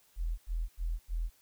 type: tone bursts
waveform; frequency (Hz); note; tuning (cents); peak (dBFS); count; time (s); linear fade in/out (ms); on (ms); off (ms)
sine; 41.34; E1; +6; -30; 4; 0.16-1.301; 50; 220; 87
effects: white hiss -66 dBFS RMS until 1.41 s